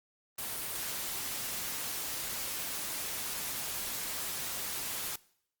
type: noise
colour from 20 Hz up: white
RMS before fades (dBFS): -37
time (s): 0.38-5.16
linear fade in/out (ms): 5
effects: noise-tail reverb RT60 0.7 s tail -22 dB re dry + Opus 32 kbps